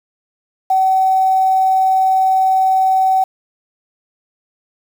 sine tone with quantisation, 760 Hz, F#5, 46 cents sharp, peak -10 dBFS, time 0.7-3.24 s, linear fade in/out 5 ms, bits 6, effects none

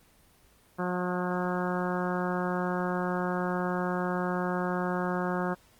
harmonic tone, 180 Hz, F#3, 47 cents flat, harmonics 1 / 2 / 3 / 4 / 5 / 6 / 7 / 8 / 9, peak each -31 / -34 / -36 / -37 / -38 / -39 / -39 / -40 / -41 dBFS, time 0.78-5.55 s, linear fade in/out 20 ms, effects pink hiss -61 dBFS RMS until 5.79 s + Opus 24 kbps

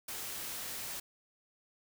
white noise, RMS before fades -41 dBFS, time 0.08-1 s, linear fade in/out 5 ms, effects none

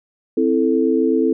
sine chord, A minor, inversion first, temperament equal, 261.6 / 329.6 / 440 Hz, C4 / E4 / A4, 0 / 0 / 0 cents, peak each -18 dBFS, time 0.37-1.33 s, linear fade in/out 5 ms, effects none

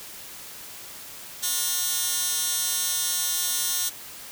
15% pulse tone with high-pass filter, 359.9 Hz, F#4, 48 cents flat, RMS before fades -26 dBFS, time 1.42-3.9 s, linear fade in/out 20 ms, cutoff 5600 Hz, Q 0.68, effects white hiss -41 dBFS RMS until 4.31 s

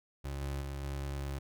30% pulse tone with level steps, 69.3 Hz, C#2, in tune, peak -34 / -32 / -35 / -33 dBFS, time 0.24-1.39 s, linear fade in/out 10 ms, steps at 0.41 / 0.61 / 0.83 s, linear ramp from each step 10 ms, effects none

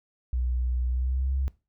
sine tone with pitch glide, 61.74 to 66.94 Hz, B1 to C2, 0 to +40 cents, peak -24 dBFS, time 0.33-1.48 s, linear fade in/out 0 ms, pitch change +140 cents, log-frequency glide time 0.88-1.35 s, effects noise-tail reverb RT60 0.3 s tail -20 dB re dry

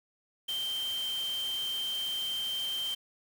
sine tone in noise, 3136 Hz, G7, in tune, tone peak -31 dBFS, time 0.48-2.95 s, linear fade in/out 10 ms, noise white, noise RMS -44 dBFS, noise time 0.48-2.95 s, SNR +10 dB, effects none

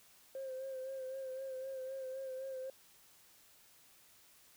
sine tone with vibrato, 527 Hz, C5, 12 cents sharp, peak -39 dBFS, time 0.35-2.7 s, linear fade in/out 2 ms, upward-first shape sine, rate 3.9 Hz, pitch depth 36 cents each way, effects tanh soft clip ceiling -37 dBFS + white hiss -64 dBFS RMS until 4.56 s

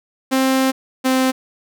sawtooth tone pair in turn, 263.8 / 260.3 Hz, C4 / C4, +14 / -9 cents, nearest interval unison, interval 23 cents, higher first, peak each -10 dBFS, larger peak neither, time 0.31-0.72 / 1.04-1.32 s, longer first, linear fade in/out 20 ms, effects none

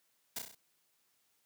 white noise with echo, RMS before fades -38 dBFS, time 0.36-0.39 s, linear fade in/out 5 ms, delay 32 ms, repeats 5, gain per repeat -4 dB, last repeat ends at 0.55 s, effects white hiss -75 dBFS RMS until 1.45 s + high-pass 100 Hz 12 dB/octave

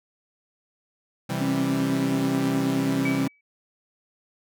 sawtooth chord, C major, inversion none, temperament equal, 130.81 / 164.81 / 196 Hz, C3 / E3 / G3, 0 / 0 / 0 cents, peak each -26 dBFS, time 1.29-3.28 s, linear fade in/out 10 ms
sine tone, 271 Hz, C#4, 39 cents flat, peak -23 dBFS, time 1.41-3.28 s, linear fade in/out 5 ms
sine tone with exponential decay, 2287 Hz, D7, 47 cents flat, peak -25 dBFS, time 3.05-3.41 s, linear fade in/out 5 ms, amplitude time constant 77 ms
effects none

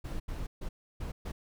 brown noise bursts at uneven times, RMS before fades -36 dBFS, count 5, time 0.04-0.2 / 0.28-0.47 / 0.61-0.69 / 1-1.12 / 1.25-1.32 s, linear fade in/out 10 ms, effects none

